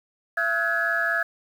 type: tone cluster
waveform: sine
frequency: 673 / 1300 / 1456 / 1580 / 1684 Hz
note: E5 / E6 / F#6 / G6 / G#6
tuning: +36 / -24 / -28 / +13 / +24 cents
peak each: -29 / -31 / -29 / -30 / -23 dBFS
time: 0.37-1.23 s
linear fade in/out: 5 ms
effects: tanh soft clip ceiling -12 dBFS + 8-bit